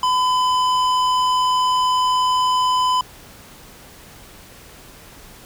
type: tone with hard clipping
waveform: sine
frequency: 1008 Hz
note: B5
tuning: 35 cents sharp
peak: -17 dBFS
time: 0.03-3.01 s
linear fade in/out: 2 ms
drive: 12 dB
effects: pink hiss -43 dBFS RMS until 5.45 s